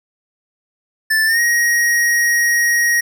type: tone with pitch glide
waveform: square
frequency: 1760 to 1886.3 Hz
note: A6 to A#6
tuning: 0 to +20 cents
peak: -13 dBFS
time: 1.1-3.01 s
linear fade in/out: 10 ms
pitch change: +120 cents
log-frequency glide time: 1.26-1.4 s
effects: none